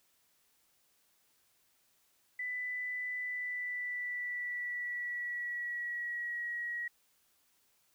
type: tone with pitch glide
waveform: sine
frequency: 1992 to 1906.4 Hz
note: B6 to A#6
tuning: +14 to +38 cents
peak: -35 dBFS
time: 2.39-6.88 s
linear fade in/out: 5 ms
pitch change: -76 cents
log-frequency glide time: 3.19-6.48 s
effects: white hiss -72 dBFS RMS until 7.94 s